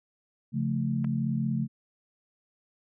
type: chord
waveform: sine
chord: Db augmented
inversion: none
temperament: equal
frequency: 138.59 / 174.61 / 220 Hz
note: Db3 / F3 / A3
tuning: 0 / 0 / 0 cents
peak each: -29 / -33 / -29 dBFS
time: 0.52-1.68 s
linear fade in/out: 50 ms
type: clicks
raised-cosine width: 0.5 ms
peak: -30 dBFS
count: 2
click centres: 1.044 / 1.047 s
effects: none